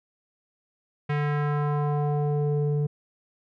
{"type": "tone with low-pass filter sweep", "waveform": "square", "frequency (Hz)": 147, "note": "D3", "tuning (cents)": 2, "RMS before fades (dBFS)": -25, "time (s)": [1.09, 2.87], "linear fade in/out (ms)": 10, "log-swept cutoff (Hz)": [2200, 330], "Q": 1.9, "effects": []}